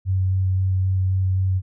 sine tone with vibrato, 94.1 Hz, F#2, 30 cents sharp, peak -17 dBFS, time 0.05-1.62 s, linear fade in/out 50 ms, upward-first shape square, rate 3.8 Hz, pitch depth 8 cents each way, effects none

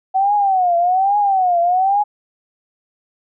sine tone with vibrato, 753 Hz, F#5, 30 cents sharp, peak -12 dBFS, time 0.14-2.04 s, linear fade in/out 20 ms, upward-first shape triangle, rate 1.2 Hz, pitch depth 180 cents each way, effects none

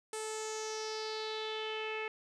sawtooth tone with low-pass filter sweep, 436 Hz, A4, 16 cents flat, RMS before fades -39 dBFS, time 0.13-2.08 s, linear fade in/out 2 ms, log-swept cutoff 8800 to 2400 Hz, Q 4.4, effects none

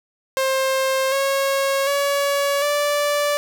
sawtooth tone with pitch steps, 530 / 547.1 / 564.8 / 583 Hz, C5 / C#5 / C#5 / D5, +22 / -23 / +32 / -13 cents, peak -14 dBFS, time 0.37-3.37 s, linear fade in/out 0 ms, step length 750 ms, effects none

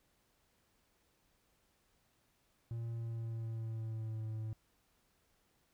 triangle tone with pitch glide, 115.8 to 109.81 Hz, A#2 to A2, -11 to -3 cents, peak -36 dBFS, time 2.71-4.53 s, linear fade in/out 0 ms, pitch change -92 cents, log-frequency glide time 2.89-4.27 s, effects pink hiss -75 dBFS RMS until 5.73 s

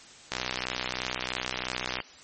click train, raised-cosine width 0.2 ms, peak -11 dBFS, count 107, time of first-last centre 0.32-2.003 s, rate 63 Hz, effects white hiss -50 dBFS RMS until 2.23 s + MP3 32 kbps

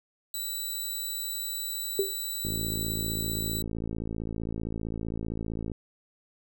10% pulse tone, 3951 Hz, B7, in tune, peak -24 dBFS, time 0.34-3.62 s, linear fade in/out 2 ms
sine tone with exponential decay, 392 Hz, G4, in tune, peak -19 dBFS, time 1.99-2.16 s, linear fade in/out 2 ms, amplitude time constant 35 ms
click train, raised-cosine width 3 ms, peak -21 dBFS, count 182, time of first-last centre 2.45-5.717 s, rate 55.4 Hz
effects none

